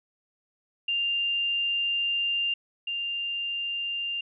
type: tone pair in turn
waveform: sine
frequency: 2794 / 2794 Hz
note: F7 / F7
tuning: 0 / 0 cents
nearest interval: unison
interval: 0 cents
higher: neither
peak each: -24 / -28 dBFS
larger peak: first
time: 0.88-2.54 / 2.87-4.21 s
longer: first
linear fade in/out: 5 ms
effects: none